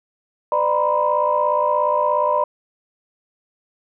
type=tone cluster; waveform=sine; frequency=505 / 597 / 959 / 1016 Hz; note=B4 / D5 / A#5 / B5; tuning=+39 / +28 / +49 / +49 cents; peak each=-26 / -19 / -20 / -21 dBFS; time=0.52-2.44 s; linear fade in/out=2 ms; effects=tanh soft clip ceiling -5 dBFS